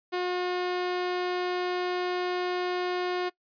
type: tone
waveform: sawtooth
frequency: 360 Hz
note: F#4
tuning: 47 cents flat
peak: -23 dBFS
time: 0.12-3.3 s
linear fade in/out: 20 ms
effects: noise-tail reverb RT60 0.1 s tail -22 dB re dry + resampled to 11025 Hz